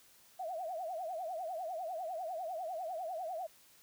sine tone with vibrato, 690 Hz, F5, 21 cents flat, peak -37 dBFS, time 0.39-3.47 s, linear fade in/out 10 ms, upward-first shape triangle, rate 10 Hz, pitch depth 210 cents each way, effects white hiss -63 dBFS RMS until 3.82 s

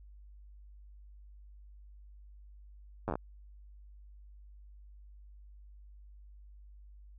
slowing click train, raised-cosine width 1 ms, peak -20 dBFS, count 7, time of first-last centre 3.08-3.155 s, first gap 9 ms, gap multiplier 1.13, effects added 50 Hz sine -51 dBFS peak until 7.18 s

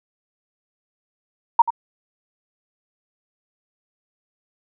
sine tone with echo, 932.3 Hz, A#5, in tune, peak -7 dBFS, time 1.59-1.62 s, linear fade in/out 5 ms, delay 85 ms, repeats 1, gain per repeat -12 dB, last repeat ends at 1.705 s, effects none

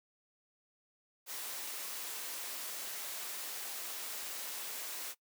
white high-pass noise, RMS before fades -42 dBFS, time 1.26-5.15 s, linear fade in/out 50 ms, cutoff 360 Hz, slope 12 dB/octave, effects noise-tail reverb RT60 0.1 s tail -20 dB re dry

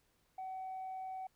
sine tone, 755 Hz, F#5, 35 cents sharp, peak -39 dBFS, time 0.38-1.27 s, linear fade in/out 5 ms, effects tanh soft clip ceiling -38 dBFS + pink hiss -75 dBFS RMS until 1.35 s

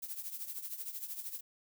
violet noise with tremolo, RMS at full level -39 dBFS, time 0.02-1.41 s, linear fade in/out 10 ms, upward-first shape triangle, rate 13 Hz, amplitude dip 80%, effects none

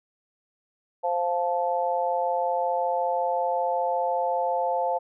sine chord, F major, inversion second, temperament just, 523.8 / 698.5 / 873.1 Hz, C5 / F5 / A5, +2 / 0 / -14 cents, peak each -27 dBFS, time 1.03-4.99 s, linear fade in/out 20 ms, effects none

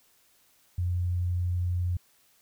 sine tone, 88.8 Hz, F2, 29 cents sharp, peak -25 dBFS, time 0.78-1.97 s, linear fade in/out 5 ms, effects white hiss -64 dBFS RMS until 2.41 s

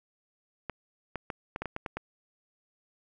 clicks, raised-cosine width 0.5 ms, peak -19 dBFS, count 9, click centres 0.697 / 1.157 / 1.302 / 1.561 / 1.62 / 1.657 / 1.764 / 1.862 / 1.97 s, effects none

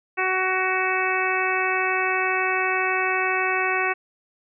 harmonic tone, 374 Hz, F#4, 19 cents sharp, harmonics 1 / 2 / 3 / 4 / 5 / 6 / 7, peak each -28 / -28 / -28 / -28 / -28 / -28 / -28 dBFS, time 0.17-3.94 s, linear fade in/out 20 ms, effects none

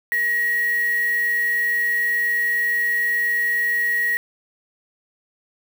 sine tone with quantisation, 1899 Hz, A#6, 32 cents sharp, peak -18 dBFS, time 0.12-4.17 s, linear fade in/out 0 ms, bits 5, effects none

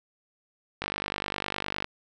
click train, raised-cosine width 0.3 ms, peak -13 dBFS, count 52, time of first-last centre 0.82-1.844 s, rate 49.8 Hz, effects none

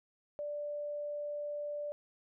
sine tone, 587.3 Hz, D5, in tune, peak -36 dBFS, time 0.39-1.92 s, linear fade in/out 0 ms, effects none

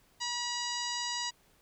harmonic tone, 965 Hz, B5, 40 cents flat, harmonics 1 / 2 / 3 / 4 / 5 / 6 / 7 / 8, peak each -39 / -41 / -41 / -41 / -38 / -44 / -43 / -47 dBFS, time 0.2-1.31 s, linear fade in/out 20 ms, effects pink hiss -66 dBFS RMS until 1.61 s

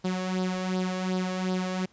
sawtooth tone with flanger, 184.9 Hz, F#3, 1 cent flat, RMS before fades -29 dBFS, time 0.04-1.86 s, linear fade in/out 10 ms, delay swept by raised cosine 0.21 to 1.81 ms, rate 2.7 Hz, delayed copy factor +0.6, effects pink hiss -61 dBFS RMS until 1.92 s + resampled to 16000 Hz

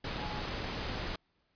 sine tone in noise, 843 Hz, G#5, 26 cents sharp, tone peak -43 dBFS, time 0.18-0.42 s, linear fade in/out 5 ms, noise pink, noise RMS -37 dBFS, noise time 0.04-1.16 s, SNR -9 dB, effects pink hiss -75 dBFS RMS until 1.55 s + resampled to 11025 Hz

